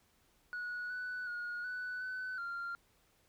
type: tone with pitch steps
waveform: sine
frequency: 1462 / 1488 / 1441 / 1489 / 1508 / 1389 Hz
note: F#6 / F#6 / F#6 / F#6 / F#6 / F6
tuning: -21 / +9 / -46 / +11 / +32 / -10 cents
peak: -36 dBFS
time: 0.53-2.75 s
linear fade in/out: 0 ms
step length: 370 ms
effects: tanh soft clip ceiling -36 dBFS + pink hiss -71 dBFS RMS until 3.28 s